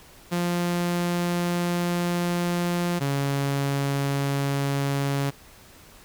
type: tone pair in turn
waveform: sawtooth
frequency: 174.61 / 139.59 Hz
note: F3 / C#3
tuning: 0 / +12 cents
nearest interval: major third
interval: 388 cents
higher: first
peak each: -19 dBFS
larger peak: neither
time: 0.31-3 / 3-5.31 s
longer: first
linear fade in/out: 20 ms
effects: pink hiss -50 dBFS RMS until 6.04 s